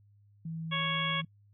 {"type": "tone with pitch glide", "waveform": "sine", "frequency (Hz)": [162.8, 161.49], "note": ["E3", "E3"], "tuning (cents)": [-21, -35], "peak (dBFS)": -35, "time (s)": [0.45, 1.25], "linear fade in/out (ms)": 5, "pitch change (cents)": -14, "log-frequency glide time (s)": [0.56, 0.79]}
{"type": "harmonic tone", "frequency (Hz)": 554.4, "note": "C#5", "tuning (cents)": 0, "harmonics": [1, 2, 3, 4, 5, 6], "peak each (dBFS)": [-44, -35, -39, -35, -39, -34], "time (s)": [0.71, 1.22], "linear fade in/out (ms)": 20}
{"effects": ["noise-tail reverb RT60 0.1 s tail -26 dB re dry", "added 102 Hz sine -59 dBFS peak until 1.53 s"]}